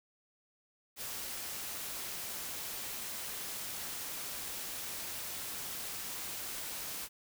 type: noise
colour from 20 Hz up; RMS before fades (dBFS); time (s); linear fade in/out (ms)
white; -41; 0.96-7.09; 50
effects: none